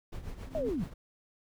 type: noise with tremolo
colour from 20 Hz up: brown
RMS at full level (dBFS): -38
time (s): 0.12-0.94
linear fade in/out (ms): 10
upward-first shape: triangle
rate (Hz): 7.3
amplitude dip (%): 75
type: tone with exponential growth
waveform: sine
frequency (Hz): 263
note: C4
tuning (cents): +9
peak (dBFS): -32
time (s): 0.28-0.69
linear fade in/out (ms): 1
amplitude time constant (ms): 89
type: linear sweep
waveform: sine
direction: down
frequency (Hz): 659.3 to 147.4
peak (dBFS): -30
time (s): 0.55-0.84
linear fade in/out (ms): 0
effects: none